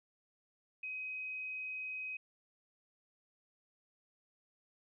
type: tone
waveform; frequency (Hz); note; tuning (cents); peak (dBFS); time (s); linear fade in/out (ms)
sine; 2524; D#7; +24; -39; 0.83-2.17; 5
effects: none